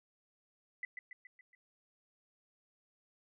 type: tone with echo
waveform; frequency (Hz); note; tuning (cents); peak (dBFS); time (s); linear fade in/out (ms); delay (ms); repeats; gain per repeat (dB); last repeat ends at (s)
sine; 2000; B6; +21; -37; 0.83-0.85; 2; 140; 5; -5; 1.55
effects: none